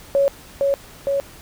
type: tone with echo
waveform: sine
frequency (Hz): 556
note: C#5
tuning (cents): +5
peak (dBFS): -13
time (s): 0.15-0.28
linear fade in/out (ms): 0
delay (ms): 460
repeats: 2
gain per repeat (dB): -2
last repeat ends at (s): 1.2
effects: pink hiss -43 dBFS RMS until 1.41 s